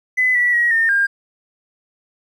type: tone with pitch steps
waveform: triangle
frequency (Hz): 2013 / 1952 / 1903 / 1820 / 1607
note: B6 / B6 / A#6 / A#6 / G6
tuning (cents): +33 / -21 / +35 / -42 / +43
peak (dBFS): -9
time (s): 0.17-1.07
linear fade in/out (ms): 20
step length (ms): 180
effects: tanh soft clip ceiling -11 dBFS